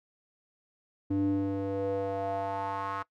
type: tone with band-pass filter sweep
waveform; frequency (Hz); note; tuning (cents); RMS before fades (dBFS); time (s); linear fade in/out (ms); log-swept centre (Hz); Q
square; 98; G2; 0; -31; 1.1-3.03; 10; 260 to 1200; 4
effects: noise-tail reverb RT60 0.1 s tail -20 dB re dry